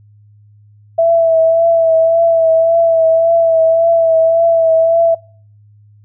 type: tone with vibrato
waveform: sine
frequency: 659.3 Hz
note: E5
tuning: in tune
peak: -7 dBFS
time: 0.98-5.15 s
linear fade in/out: 10 ms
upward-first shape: triangle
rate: 1.8 Hz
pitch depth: 33 cents each way
effects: noise-tail reverb RT60 0.5 s tail -25 dB re dry + added 104 Hz sine -42 dBFS peak until 6.04 s